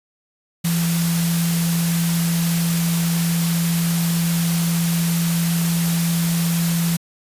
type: tone in noise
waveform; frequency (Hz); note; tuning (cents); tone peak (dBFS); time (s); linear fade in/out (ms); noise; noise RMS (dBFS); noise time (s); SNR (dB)
sine; 168.5; E3; +38; -17; 0.64-6.97; 10; white; -26; 0.64-6.97; +6
effects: resampled to 32000 Hz